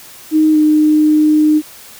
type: tone with pitch glide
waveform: sine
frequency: 311.1 to 305.4 Hz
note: D#4 to D#4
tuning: 0 to -32 cents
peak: -7 dBFS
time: 0.31-1.62 s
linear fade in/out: 50 ms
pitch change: -32 cents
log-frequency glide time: 0.52-0.57 s
effects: white hiss -37 dBFS RMS until 1.99 s